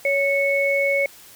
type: tone pair together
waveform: sine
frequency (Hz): 559.5 / 2207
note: C#5 / C#7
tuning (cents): +16 / -8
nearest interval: 2 octaves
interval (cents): 2376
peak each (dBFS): -20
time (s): 0.05-1.06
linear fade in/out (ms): 2
effects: white hiss -46 dBFS RMS until 1.35 s